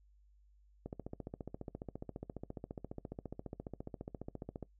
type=click train; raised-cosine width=2 ms; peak=-29 dBFS; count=56; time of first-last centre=0.86-4.627 s; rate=14.6 Hz; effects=noise-tail reverb RT60 0.1 s tail -20 dB re dry + added 50 Hz sine -63 dBFS peak until 4.79 s